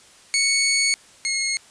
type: tone pair in turn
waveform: 15% pulse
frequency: 2217 / 2163 Hz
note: C#7 / C#7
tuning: 0 / -43 cents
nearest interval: unison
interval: 43 cents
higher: first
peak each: -11 / -15 dBFS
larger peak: first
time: 0.34-0.94 / 1.25-1.57 s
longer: first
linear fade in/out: 0 ms
effects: white hiss -50 dBFS RMS until 1.7 s + resampled to 22050 Hz